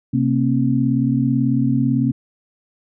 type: tone cluster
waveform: sine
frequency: 130.6 / 231.6 / 269.7 Hz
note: C3 / A#3 / C#4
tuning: -3 / -11 / -47 cents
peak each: -19 dBFS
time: 0.13-2.12 s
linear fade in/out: 10 ms
effects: none

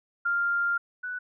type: tone pair in turn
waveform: sine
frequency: 1396.9 / 1484.5 Hz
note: F6 / F#6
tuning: 0 / +5 cents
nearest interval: minor second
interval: 105 cents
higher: second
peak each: -23 / -31 dBFS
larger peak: first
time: 0.25-0.78 / 1.03-1.19 s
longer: first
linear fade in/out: 10 ms
effects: none

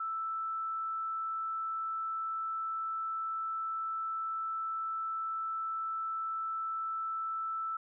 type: tone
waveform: sine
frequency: 1321 Hz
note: E6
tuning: 3 cents sharp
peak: -33 dBFS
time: 0-7.77 s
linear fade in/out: 5 ms
effects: none

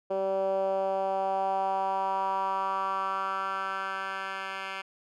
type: tone with band-pass filter sweep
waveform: 10% pulse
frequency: 192.7 Hz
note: G3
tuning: 29 cents flat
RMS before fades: -30 dBFS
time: 0.1-4.82 s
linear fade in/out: 10 ms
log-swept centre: 510 to 2000 Hz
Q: 3.7
effects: none

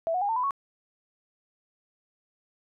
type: tone with pitch steps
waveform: sine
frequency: 659.3 / 731.5 / 811.7 / 900.6 / 999.3 / 1108.8 Hz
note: E5 / F#5 / G#5 / A5 / B5 / C#6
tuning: 0 / -20 / -40 / +40 / +20 / 0 cents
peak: -24 dBFS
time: 0.07-0.508 s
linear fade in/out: 0 ms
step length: 73 ms
effects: none

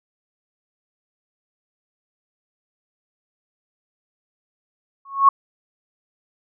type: tone with exponential growth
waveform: sine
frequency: 1100 Hz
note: C#6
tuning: 14 cents flat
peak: -5 dBFS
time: 5.05-5.29 s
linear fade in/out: 5 ms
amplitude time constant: 51 ms
effects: none

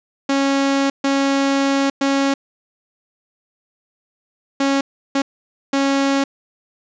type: tone bursts at uneven times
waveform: sawtooth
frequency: 275.2 Hz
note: C#4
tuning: 12 cents flat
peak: -11 dBFS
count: 6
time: 0.29-0.9 / 1.04-1.9 / 2.01-2.34 / 4.6-4.81 / 5.15-5.22 / 5.73-6.24 s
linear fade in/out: 5 ms
effects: resampled to 16000 Hz + 8-bit

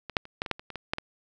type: clicks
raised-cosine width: 0.3 ms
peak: -21 / -7 / -29 / -12 / -19 / -9 / -26 / -24 / -19 / -10 / -17 dBFS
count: 11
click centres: 0.097 / 0.168 / 0.254 / 0.419 / 0.462 / 0.513 / 0.595 / 0.703 / 0.757 / 0.935 / 0.984 s
effects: none

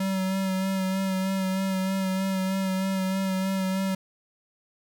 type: tone with vibrato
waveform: square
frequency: 190.5 Hz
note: G3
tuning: 49 cents flat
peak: -25 dBFS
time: 0-3.95 s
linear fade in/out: 5 ms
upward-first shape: sine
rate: 3.2 Hz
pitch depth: 22 cents each way
effects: 10-bit

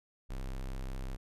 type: tone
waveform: square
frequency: 32.7 Hz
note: C1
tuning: in tune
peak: -37 dBFS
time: 0.29-1.17 s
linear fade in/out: 20 ms
effects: resampled to 32000 Hz

